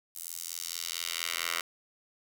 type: tone with high-pass filter sweep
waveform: 10% pulse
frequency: 84.4 Hz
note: E2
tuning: 41 cents sharp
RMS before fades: -36 dBFS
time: 0.15-1.61 s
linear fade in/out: 5 ms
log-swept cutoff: 9700 to 1600 Hz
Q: 1
effects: none